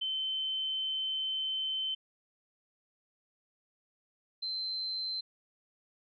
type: tone pair in turn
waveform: sine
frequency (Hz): 3076 / 4096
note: G7 / C8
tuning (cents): -33 / -38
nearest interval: perfect fourth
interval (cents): 495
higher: second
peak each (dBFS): -31 / -33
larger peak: first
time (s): 0.01-1.95 / 4.42-5.21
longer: first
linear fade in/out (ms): 10
effects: none